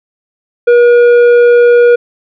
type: tone with tanh clipping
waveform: triangle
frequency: 480 Hz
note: B4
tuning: 49 cents flat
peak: -4 dBFS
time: 0.67-1.96 s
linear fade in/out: 10 ms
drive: 12 dB
effects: none